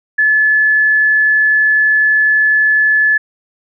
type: tone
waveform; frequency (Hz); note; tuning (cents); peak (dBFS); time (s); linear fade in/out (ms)
sine; 1724; A6; -36; -8; 0.18-3.18; 10
effects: none